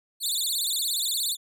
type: tone with vibrato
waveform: 20% pulse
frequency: 3951 Hz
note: B7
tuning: in tune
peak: -19 dBFS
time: 0.2-1.37 s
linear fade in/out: 50 ms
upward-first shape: sine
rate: 17 Hz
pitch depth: 230 cents each way
effects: none